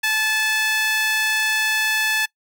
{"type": "tone with high-pass filter", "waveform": "sawtooth", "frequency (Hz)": 869, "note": "A5", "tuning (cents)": -22, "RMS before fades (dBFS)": -20, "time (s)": [0.03, 2.26], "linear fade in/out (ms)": 10, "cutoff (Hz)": 1900, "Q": 2.1, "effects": ["noise-tail reverb RT60 0.1 s tail -22 dB re dry"]}